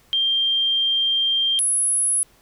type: tone pair in turn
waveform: sine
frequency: 3180 / 10690 Hz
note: G7 / E9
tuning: +24 / +23 cents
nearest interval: octave + major sixth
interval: 2099 cents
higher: second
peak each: -17 dBFS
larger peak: neither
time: 0.13-1.59 / 1.59-2.23 s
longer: first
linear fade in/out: 0 ms
effects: pink hiss -56 dBFS RMS until 2.41 s